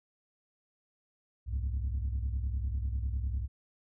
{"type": "tone cluster", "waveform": "sine", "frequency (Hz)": [64.2, 74.2, 102.9], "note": ["C2", "D2", "G#2"], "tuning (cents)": [-32, 18, -16], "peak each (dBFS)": [-30, -35, -37], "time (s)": [1.46, 3.48], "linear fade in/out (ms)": 50, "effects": ["tanh soft clip ceiling -26 dBFS"]}